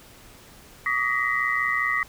sine tone cluster, 1145 / 1240 / 1896 / 2021 Hz, D6 / D#6 / A#6 / B6, -44 / -6 / +29 / +39 cents, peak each -29 / -30 / -25 / -26 dBFS, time 0.86-2.03 s, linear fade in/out 2 ms, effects pink hiss -49 dBFS RMS until 2.08 s

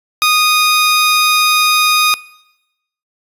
15% pulse tone, 1237 Hz, D#6, 10 cents flat, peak -3 dBFS, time 0.22-2.14 s, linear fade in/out 0 ms, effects noise-tail reverb RT60 0.9 s tail -21 dB re dry + resampled to 32000 Hz

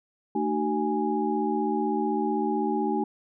sine tone cluster, 223.3 / 303.4 / 379.2 / 829 Hz, A3 / D#4 / F#4 / G#5, +26 / -44 / +43 / -3 cents, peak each -29 dBFS, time 0.35-3.04 s, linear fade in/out 5 ms, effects none

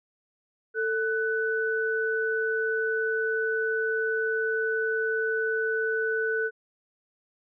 sine tone pair together, 444.6 / 1494.3 Hz, A4 / F#6, +18 / +17 cents, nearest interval octave + major sixth, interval 2099 cents, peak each -27 dBFS, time 0.74-6.51 s, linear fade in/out 50 ms, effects none

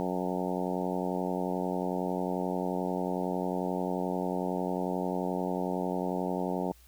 harmonic tone with a mistuned harmonic, 91.2 Hz, F#2, 24 cents flat, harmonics 2 / 3 / 4 / 5 / 6 / 7 / 8 / 9 / 10, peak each -34 / -36 / -37 / -38 / -39 / -39 / -40 / -41 / -41 dBFS, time 0-6.72 s, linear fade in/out 0 ms, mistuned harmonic 10, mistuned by -20 cents, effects added 60 Hz sine -56 dBFS peak until 6.87 s + white hiss -61 dBFS RMS until 6.87 s

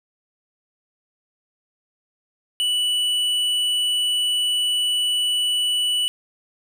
sine tone with hard clipping, 2960 Hz, F#7, in tune, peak -20 dBFS, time 2.6-6.08 s, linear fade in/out 0 ms, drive 7 dB, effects none

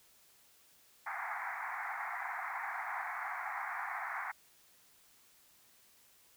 pink band-pass noise, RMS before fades -40 dBFS, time 1.06-4.32 s, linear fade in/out 10 ms, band 720 to 2200 Hz, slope 96 dB/octave, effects white hiss -65 dBFS RMS until 6.36 s

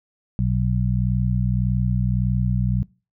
harmonic tone, 61.74 Hz, B1, in tune, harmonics 1 / 2 / 3, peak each -24 / -21 / -23 dBFS, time 0.39-2.83 s, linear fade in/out 0 ms, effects noise-tail reverb RT60 0.3 s tail -21 dB re dry

